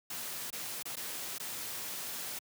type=noise with dropouts; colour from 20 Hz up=white; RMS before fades=-40 dBFS; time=0.1-2.39 s; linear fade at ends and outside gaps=5 ms; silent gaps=0.504-0.527 / 0.828-0.854 / 0.957-0.967 / 1.383-1.398 s; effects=high-pass 100 Hz 12 dB/octave